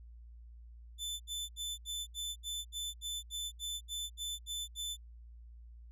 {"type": "tone bursts", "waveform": "sawtooth", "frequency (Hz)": 3520, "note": "A7", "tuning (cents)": 0, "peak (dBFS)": -34, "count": 14, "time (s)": [0.98, 4.97], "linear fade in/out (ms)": 50, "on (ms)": 220, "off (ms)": 70, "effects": ["added 58 Hz sine -50 dBFS peak until 5.91 s", "resampled to 32000 Hz"]}